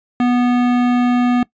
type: tone with hard clipping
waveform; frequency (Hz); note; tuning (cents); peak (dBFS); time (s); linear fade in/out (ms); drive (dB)
sine; 245.3; B3; -12; -14; 0.2-1.43; 2; 17
effects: noise-tail reverb RT60 0.1 s tail -21 dB re dry + resampled to 16000 Hz